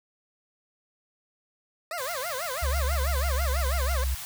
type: tone with vibrato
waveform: 20% pulse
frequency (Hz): 596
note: D5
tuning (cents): +25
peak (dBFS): -26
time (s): 1.91-4.04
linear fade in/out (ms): 2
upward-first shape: sine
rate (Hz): 6.1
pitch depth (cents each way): 300
type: band-stop noise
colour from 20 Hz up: white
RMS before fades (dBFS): -38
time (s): 1.98-4.25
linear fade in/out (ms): 0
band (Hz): 170 to 630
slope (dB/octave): 48
type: tone with pitch glide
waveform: sine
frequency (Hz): 68.7 to 65.03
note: C#2 to C2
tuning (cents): -15 to -10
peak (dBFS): -24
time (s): 2.62-4.15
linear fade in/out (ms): 10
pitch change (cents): -95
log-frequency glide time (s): 2.95-4.02
effects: none